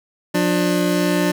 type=tone pair together; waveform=25% pulse; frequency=178.3 / 297 Hz; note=F3 / D4; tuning=+36 / +20 cents; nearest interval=major sixth; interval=884 cents; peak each=-15 dBFS; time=0.34-1.32 s; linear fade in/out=10 ms; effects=none